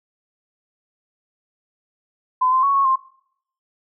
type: tone with pitch steps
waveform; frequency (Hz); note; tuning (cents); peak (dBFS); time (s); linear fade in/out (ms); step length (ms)
sine; 1018 / 1040 / 1112 / 1102 / 1055; C6 / C6 / C#6 / C#6 / C6; -48 / -11 / +5 / -11 / +14; -14; 2.41-2.96; 10; 110
effects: noise-tail reverb RT60 0.7 s tail -23 dB re dry